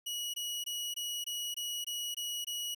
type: tone bursts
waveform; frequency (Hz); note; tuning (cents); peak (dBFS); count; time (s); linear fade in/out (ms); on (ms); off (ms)
sawtooth; 2915; F#7; -26; -32; 9; 0.06-2.748; 10; 280; 21
effects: none